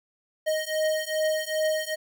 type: beating tone pair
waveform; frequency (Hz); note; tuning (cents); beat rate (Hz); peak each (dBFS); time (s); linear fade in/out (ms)
square; 622.3 / 624.8; D#5 / D#5; 0 / +7; 2.5; -28; 0.46-1.96; 20
effects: none

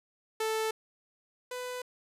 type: tone pair in turn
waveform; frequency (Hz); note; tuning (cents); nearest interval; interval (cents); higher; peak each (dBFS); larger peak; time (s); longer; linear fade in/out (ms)
sawtooth; 440 / 498.9; A4 / B4; 0 / +17; major second; 217; second; -25 / -32; first; 0.4-0.71 / 1.51-1.82; neither; 5
effects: resampled to 32000 Hz + 9-bit

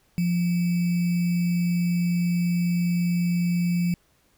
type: tone with sample-and-hold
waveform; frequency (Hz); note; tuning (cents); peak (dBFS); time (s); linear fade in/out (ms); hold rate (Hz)
sine; 174.61; F3; 0; -20; 0.18-3.94; 0; 2450
effects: pink hiss -64 dBFS RMS until 4.37 s

